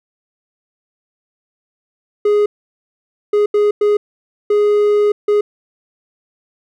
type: tone bursts at uneven times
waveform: triangle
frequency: 415.3 Hz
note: G#4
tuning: in tune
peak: -8 dBFS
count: 6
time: 2.25-2.46 / 3.33-3.46 / 3.54-3.71 / 3.81-3.97 / 4.5-5.12 / 5.28-5.41 s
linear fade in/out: 5 ms
effects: none